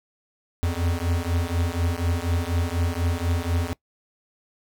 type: beating tone pair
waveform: square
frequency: 83.5 / 87.6 Hz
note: E2 / F2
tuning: +23 / +6 cents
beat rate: 4.1 Hz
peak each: -26 dBFS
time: 0.63-3.73 s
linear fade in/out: 0 ms
effects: noise-tail reverb RT60 0.1 s tail -21 dB re dry